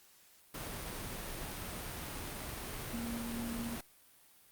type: tone in noise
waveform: sine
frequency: 233.1 Hz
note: A#3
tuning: in tune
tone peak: -38 dBFS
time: 2.93-3.76 s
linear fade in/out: 5 ms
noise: pink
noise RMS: -42 dBFS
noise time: 0.54-3.81 s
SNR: +1 dB
effects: white hiss -63 dBFS RMS until 4.51 s + Opus 48 kbps